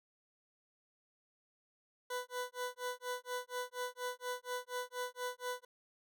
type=tone with tremolo; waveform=20% pulse; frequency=496.7 Hz; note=B4; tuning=10 cents sharp; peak=-31 dBFS; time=2.1-5.65 s; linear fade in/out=5 ms; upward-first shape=sine; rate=4.2 Hz; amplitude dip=100%; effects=none